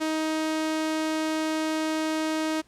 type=tone; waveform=sawtooth; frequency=314.4 Hz; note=D#4; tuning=18 cents sharp; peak=-21 dBFS; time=0-2.62 s; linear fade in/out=20 ms; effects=pink hiss -61 dBFS RMS until 2.67 s + low-pass 9000 Hz 12 dB/octave